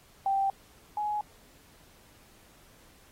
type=tone pair in turn; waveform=sine; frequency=783 / 838.3 Hz; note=G5 / G#5; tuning=-2 / +16 cents; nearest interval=minor second; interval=118 cents; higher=second; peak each=-24 / -28 dBFS; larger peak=first; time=0.26-0.5 / 0.97-1.21 s; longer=neither; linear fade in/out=2 ms; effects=pink hiss -59 dBFS RMS until 3.11 s + AAC 48 kbps